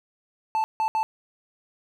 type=tone bursts at uneven times; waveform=triangle; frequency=880 Hz; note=A5; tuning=in tune; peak=-19 dBFS; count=3; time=0.55-0.64 / 0.8-0.88 / 0.95-1.03 s; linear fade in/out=0 ms; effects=none